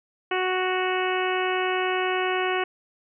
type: harmonic tone with a mistuned harmonic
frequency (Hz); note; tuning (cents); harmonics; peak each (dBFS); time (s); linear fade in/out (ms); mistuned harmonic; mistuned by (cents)
370; F#4; 0; 1 / 2 / 3 / 4 / 5 / 6 / 7 / 8; -26 / -29 / -31 / -32 / -33 / -34 / -34 / -35; 0.31-2.64; 5; 8; -17
effects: none